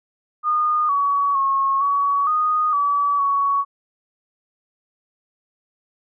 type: tone with pitch steps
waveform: sine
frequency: 1223 / 1129 / 1090 / 1128 / 1237 / 1146 / 1119 Hz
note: D#6 / C#6 / C#6 / C#6 / D#6 / D6 / C#6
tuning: -30 / +31 / -29 / +30 / -10 / -43 / +16 cents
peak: -16 dBFS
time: 0.43-3.65 s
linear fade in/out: 50 ms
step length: 460 ms
effects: none